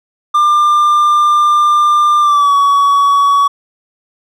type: tone with pitch glide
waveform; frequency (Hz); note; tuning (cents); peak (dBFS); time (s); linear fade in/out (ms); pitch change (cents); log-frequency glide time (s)
triangle; 1195 to 1128.6; D6 to C#6; +30 to +31; -5; 0.34-3.48; 10; -99; 2.2-2.54
effects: none